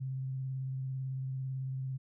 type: tone with vibrato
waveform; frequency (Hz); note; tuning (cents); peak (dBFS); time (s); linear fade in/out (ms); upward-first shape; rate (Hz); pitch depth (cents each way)
sine; 132; C3; +16; -34; 0-1.98; 20; square; 18; 16
effects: none